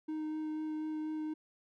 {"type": "tone with vibrato", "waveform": "triangle", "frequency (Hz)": 310, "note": "D#4", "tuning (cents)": -6, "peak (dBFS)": -33, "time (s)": [0.08, 1.34], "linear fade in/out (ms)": 10, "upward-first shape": "sine", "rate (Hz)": 4.1, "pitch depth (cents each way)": 9, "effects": []}